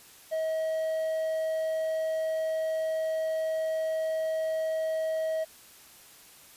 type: tone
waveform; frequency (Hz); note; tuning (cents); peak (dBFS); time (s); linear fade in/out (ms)
triangle; 638; D#5; +43; -25; 0.31-5.45; 20
effects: white hiss -53 dBFS RMS until 6.56 s + resampled to 32000 Hz